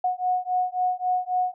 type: beating tone pair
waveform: sine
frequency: 729 / 732.7 Hz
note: F#5 / F#5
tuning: -26 / -17 cents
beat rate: 3.7 Hz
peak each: -25 dBFS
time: 0.04-1.54 s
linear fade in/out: 5 ms
effects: none